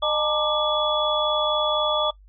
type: tone cluster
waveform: sine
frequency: 610 / 863 / 927 / 1187 / 3397 Hz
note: D#5 / A5 / A#5 / D6 / G#7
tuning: -34 / -34 / -10 / +18 / +38 cents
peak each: -24 / -31 / -32 / -25 / -25 dBFS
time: 0.02-2.11 s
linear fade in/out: 10 ms
effects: noise-tail reverb RT60 0.1 s tail -20 dB re dry + added 49 Hz sine -47 dBFS peak until 2.28 s